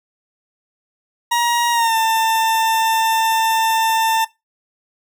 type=tone with pitch glide; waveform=40% pulse; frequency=948 to 894.8 Hz; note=A#5 to A5; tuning=+29 to +29 cents; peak=-13 dBFS; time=1.31-4.25 s; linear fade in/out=10 ms; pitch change=-100 cents; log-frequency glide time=1.72-1.95 s; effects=noise-tail reverb RT60 0.2 s tail -18 dB re dry